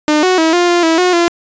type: tone with pitch steps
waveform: sawtooth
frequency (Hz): 302.4 / 369 / 322.3 / 351.4 / 348.3 / 325.5 / 362.1 / 342.9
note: D#4 / F#4 / E4 / F4 / F4 / E4 / F#4 / F4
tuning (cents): -49 / -5 / -39 / +11 / -5 / -22 / -37 / -32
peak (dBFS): -5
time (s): 0.08-1.28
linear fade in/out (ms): 0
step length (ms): 150
effects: resampled to 16000 Hz